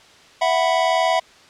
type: chord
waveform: square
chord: E suspended second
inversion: none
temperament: equal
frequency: 659.3 / 740 / 987.8 Hz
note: E5 / F#5 / B5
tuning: 0 / 0 / 0 cents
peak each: -20 / -21 / -23 dBFS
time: 0.41-1.2 s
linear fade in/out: 10 ms
effects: white hiss -48 dBFS RMS until 1.49 s + low-pass 5000 Hz 12 dB/octave